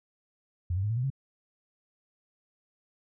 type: tone with pitch steps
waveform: sine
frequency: 88 / 95.96 / 104.65 / 114.12 / 124.45 / 135.71 Hz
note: F2 / G2 / G#2 / A#2 / B2 / C#3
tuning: +14 / -36 / +14 / -36 / +14 / -36 cents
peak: -26 dBFS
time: 0.7-1.102 s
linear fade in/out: 5 ms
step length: 67 ms
effects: none